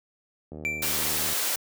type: click train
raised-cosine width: 2 ms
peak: -26 dBFS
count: 63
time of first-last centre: 0.52-1.327 s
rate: 76.8 Hz
type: tone with exponential decay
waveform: triangle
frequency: 2346 Hz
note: D7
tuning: 2 cents flat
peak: -22 dBFS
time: 0.65-1.25 s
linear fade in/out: 0 ms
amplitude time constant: 130 ms
type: high-pass noise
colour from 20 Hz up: white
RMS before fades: -27 dBFS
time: 0.82-1.56 s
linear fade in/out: 5 ms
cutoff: 320 Hz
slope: 12 dB/octave
effects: high-pass 60 Hz 12 dB/octave